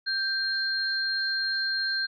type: tone pair together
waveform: sine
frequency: 1573 / 4199 Hz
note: G6 / C8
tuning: +6 / +5 cents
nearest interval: octave + perfect fourth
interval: 1699 cents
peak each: -28 dBFS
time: 0.06-2.07 s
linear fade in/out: 20 ms
effects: none